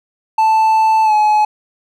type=tone with pitch glide; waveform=triangle; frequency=880 to 849 Hz; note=A5 to G#5; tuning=0 to +38 cents; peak=-7 dBFS; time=0.38-1.45 s; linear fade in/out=5 ms; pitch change=-62 cents; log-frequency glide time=1.04-1.13 s; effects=none